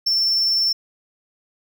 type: tone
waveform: triangle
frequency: 5390 Hz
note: E8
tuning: 38 cents sharp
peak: -15 dBFS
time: 0.06-0.73 s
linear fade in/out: 10 ms
effects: none